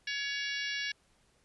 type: harmonic tone with a mistuned harmonic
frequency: 563 Hz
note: C#5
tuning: 27 cents sharp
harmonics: 3 / 4 / 5 / 6 / 7 / 8 / 9 / 10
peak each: -37 / -39 / -41 / -43 / -44 / -45 / -46 / -47 dBFS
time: 0.07-0.92 s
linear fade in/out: 5 ms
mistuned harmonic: 9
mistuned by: +52 cents
effects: pink hiss -69 dBFS RMS until 1.44 s + resampled to 24000 Hz